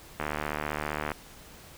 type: click train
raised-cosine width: 0.5 ms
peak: -15 dBFS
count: 70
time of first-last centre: 0.2-1.118 s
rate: 75.2 Hz
effects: pink hiss -50 dBFS RMS until 1.77 s